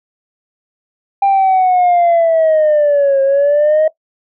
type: linear two-way sweep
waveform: sine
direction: down then up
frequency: 796 to 540 to 631 Hz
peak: -6 dBFS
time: 1.22-3.88 s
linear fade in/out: 5 ms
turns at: 3.22 s
effects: noise-tail reverb RT60 0.1 s tail -18 dB re dry + tanh soft clip ceiling -6 dBFS